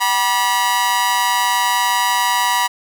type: tone with amplitude modulation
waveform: sawtooth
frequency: 969 Hz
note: B5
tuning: 33 cents flat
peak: -7 dBFS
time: 0-2.68 s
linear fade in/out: 20 ms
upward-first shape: sine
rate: 211 Hz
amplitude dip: 80%
effects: none